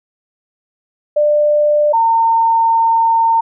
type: tone pair in turn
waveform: sine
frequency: 595 / 910.9 Hz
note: D5 / A#5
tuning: +22 / -40 cents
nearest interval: perfect fifth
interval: 738 cents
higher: second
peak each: -9 dBFS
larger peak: neither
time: 1.16-1.93 / 1.93-3.41 s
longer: second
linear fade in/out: 10 ms
effects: none